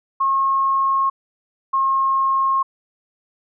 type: tone pair in turn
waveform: sine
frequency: 1083 / 1076.1 Hz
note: C#6 / C6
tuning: -41 / +48 cents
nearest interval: unison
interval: 11 cents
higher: first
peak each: -15 dBFS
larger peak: neither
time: 0.2-1.1 / 1.73-2.63 s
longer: neither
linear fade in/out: 10 ms
effects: none